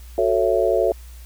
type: chord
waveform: sine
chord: F# minor seventh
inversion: none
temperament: just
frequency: 370 / 444 / 555 / 666 Hz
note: F#4 / A4 / C#5 / E5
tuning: 0 / +16 / +2 / +18 cents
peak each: -22 / -21 / -21 / -21 dBFS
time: 0.18-0.92 s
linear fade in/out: 2 ms
effects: added 60 Hz sine -37 dBFS peak until 1.25 s + white hiss -50 dBFS RMS until 1.25 s